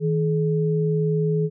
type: tone pair together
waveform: sine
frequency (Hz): 159.1 / 424.3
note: D#3 / G#4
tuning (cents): +39 / +37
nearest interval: octave + perfect fourth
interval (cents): 1698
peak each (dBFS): -20 / -23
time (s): 0-1.5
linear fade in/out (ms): 50
effects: none